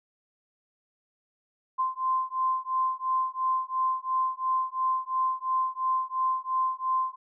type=beating tone pair; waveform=sine; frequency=1039 / 1041.9 Hz; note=C6 / C6; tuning=-12 / -8 cents; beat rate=2.9 Hz; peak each=-28 / -28 dBFS; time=1.78-7.16 s; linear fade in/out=20 ms; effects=none